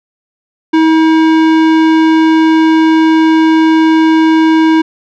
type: tone with tanh clipping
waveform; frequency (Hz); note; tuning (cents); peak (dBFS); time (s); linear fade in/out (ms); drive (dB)
sine; 319.9; D#4; +48; -7; 0.73-4.82; 10; 18
effects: none

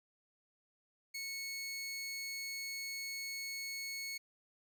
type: tone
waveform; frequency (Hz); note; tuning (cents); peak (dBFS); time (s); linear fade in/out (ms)
20% pulse; 2200; C#7; -14; -35; 1.14-4.18; 10
effects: none

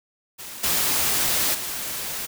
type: noise with level steps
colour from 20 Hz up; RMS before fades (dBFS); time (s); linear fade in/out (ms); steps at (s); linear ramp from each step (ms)
white; -37 / -22 / -30; 0.38-2.27; 20; 0.63 / 1.54; 10
effects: none

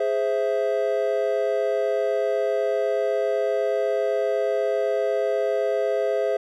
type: chord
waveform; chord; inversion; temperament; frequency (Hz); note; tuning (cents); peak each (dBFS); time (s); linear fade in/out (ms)
triangle; Ab augmented; none; equal; 415.3 / 523.3 / 659.3; Ab4 / C5 / E5; 0 / 0 / 0; -23; 0-6.37; 5
effects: none

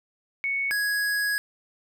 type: tone pair in turn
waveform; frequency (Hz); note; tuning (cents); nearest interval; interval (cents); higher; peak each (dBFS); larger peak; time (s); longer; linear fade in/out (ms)
sine / square; 2217 / 1664.6; C#7 / G#6; 0 / +4; perfect fourth; 496; first; -24; neither; 0.44-0.71 / 0.71-1.38; second; 0
effects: none

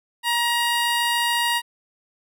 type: tone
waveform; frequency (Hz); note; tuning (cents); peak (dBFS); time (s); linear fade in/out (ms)
15% pulse; 947; A#5; +27; -13; 0.23-1.62; 50
effects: none

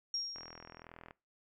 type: tone with exponential decay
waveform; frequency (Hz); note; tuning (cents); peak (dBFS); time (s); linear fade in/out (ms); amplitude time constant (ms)
sine; 5580; F8; -2; -32; 0.14-0.83; 2; 150
type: click train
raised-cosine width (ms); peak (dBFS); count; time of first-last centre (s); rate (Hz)
0.5; -34; 32; 0.36-1.109; 41.4
effects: noise-tail reverb RT60 0.3 s tail -23 dB re dry

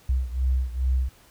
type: beating tone pair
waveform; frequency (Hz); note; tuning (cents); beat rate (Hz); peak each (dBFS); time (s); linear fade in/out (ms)
sine; 63.6 / 66; C2 / C2; -48 / +16; 2.4; -23 / -26; 0.09-1.09; 5
effects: pink hiss -55 dBFS RMS until 1.3 s

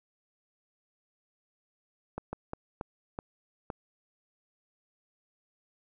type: slowing click train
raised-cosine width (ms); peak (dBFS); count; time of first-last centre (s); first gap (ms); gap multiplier
1; -21; 6; 2.18-3.702; 150; 1.36
effects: none

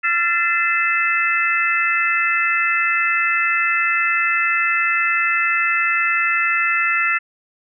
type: tone cluster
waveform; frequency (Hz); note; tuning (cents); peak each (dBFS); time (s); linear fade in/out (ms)
sine; 1365 / 1765 / 2054 / 2623; F6 / A6 / C7 / E7; -40 / +5 / -33 / -9; -21; 0.03-7.19; 20
effects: none

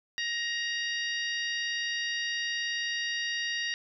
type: harmonic tone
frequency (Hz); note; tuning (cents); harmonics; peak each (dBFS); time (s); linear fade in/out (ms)
939; A#5; +12; 2 / 3 / 4 / 5 / 6; -32 / -36 / -38 / -40 / -42; 0.18-3.74; 0
effects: none

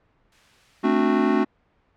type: noise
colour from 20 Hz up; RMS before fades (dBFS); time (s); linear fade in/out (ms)
violet; -35; 0.32-1.36; 2
type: chord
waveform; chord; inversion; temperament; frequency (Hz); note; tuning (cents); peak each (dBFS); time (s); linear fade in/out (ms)
square; D dominant seventh; second; just; 220.2 / 264.3 / 293.7 / 367.1; A3 / C4 / D4 / F#4; +2 / +18 / 0 / -14; -24; 0.83-1.45; 20
effects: pink hiss -64 dBFS RMS until 1.96 s + low-pass 2000 Hz 12 dB/octave

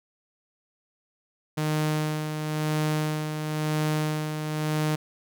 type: tone with tremolo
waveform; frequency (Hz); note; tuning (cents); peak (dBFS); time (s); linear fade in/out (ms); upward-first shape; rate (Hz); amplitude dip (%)
sawtooth; 153.6; D#3; -22; -19; 1.57-4.96; 10; sine; 0.98; 50
effects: none

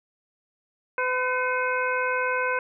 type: harmonic tone with a mistuned harmonic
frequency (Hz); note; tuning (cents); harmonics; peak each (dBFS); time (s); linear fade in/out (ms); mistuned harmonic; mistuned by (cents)
506; B4; +42; 1 / 2 / 3 / 4 / 5; -28 / -28 / -27 / -34 / -33; 0.98-2.59; 2; 4; +110
effects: none

